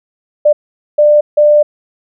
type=tone bursts at uneven times; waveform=sine; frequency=595 Hz; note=D5; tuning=22 cents sharp; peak=-4 dBFS; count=3; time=0.45-0.53 / 0.98-1.21 / 1.37-1.63 s; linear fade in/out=10 ms; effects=none